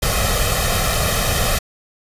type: noise with comb filter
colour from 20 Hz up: pink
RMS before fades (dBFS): -18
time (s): 0.02-1.59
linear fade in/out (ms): 10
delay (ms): 1.6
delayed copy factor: +0.8
effects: resampled to 32000 Hz